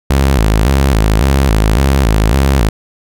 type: tone with vibrato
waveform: sawtooth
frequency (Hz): 60.3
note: B1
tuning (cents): -41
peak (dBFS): -4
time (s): 0.1-2.69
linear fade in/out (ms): 5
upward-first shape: square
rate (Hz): 1.8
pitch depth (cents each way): 210
effects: none